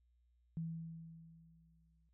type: tone with exponential decay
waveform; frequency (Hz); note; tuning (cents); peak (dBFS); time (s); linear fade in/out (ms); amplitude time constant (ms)
sine; 163.9; E3; -10; -37; 0.57-2.09; 0; 330
effects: added 60 Hz sine -70 dBFS peak until 2.13 s